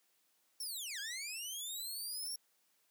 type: linear two-way sweep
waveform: 15% pulse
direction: down then up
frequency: 5588 to 1568 to 5588 Hz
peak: -34 dBFS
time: 0.6-2.36 s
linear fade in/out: 5 ms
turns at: 0.99 s
effects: white hiss -75 dBFS RMS until 2.9 s + high-pass 200 Hz 12 dB/octave